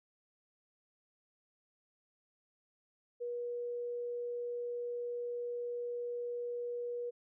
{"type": "tone", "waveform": "sine", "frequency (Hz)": 481.6, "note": "B4", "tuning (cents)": -44, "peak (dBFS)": -36, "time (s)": [3.2, 7.11], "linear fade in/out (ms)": 20, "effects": []}